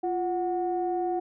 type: tone pair together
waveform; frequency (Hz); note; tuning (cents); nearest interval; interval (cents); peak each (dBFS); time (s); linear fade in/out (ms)
sine; 348.3 / 738; F4 / F#5; -5 / -5; octave + minor second; 1300; -27 / -28; 0.03-1.2; 10
effects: tanh soft clip ceiling -18 dBFS